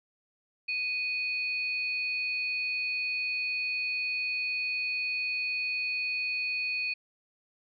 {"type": "tone pair together", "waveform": "sine", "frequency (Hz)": [2489, 4398], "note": ["D#7", "C#8"], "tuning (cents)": [0, -14], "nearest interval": "minor seventh", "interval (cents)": 986, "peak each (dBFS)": [-29, -38], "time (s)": [0.68, 6.94], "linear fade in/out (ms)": 10, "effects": []}